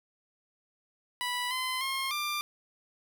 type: tone with pitch steps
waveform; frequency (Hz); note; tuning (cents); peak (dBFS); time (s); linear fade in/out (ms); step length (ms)
15% pulse; 984 / 1026 / 1071 / 1189; B5 / C6 / C6 / D6; -7 / -34 / +40 / +21; -24; 1.21-2.41; 0; 300
effects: none